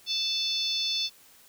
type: harmonic tone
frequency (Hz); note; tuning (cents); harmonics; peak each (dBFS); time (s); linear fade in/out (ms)
880; A5; 0; 3 / 4 / 5 / 6 / 7; -38 / -29 / -31 / -34 / -41; 0.06-1.1; 50
effects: white hiss -56 dBFS RMS until 1.48 s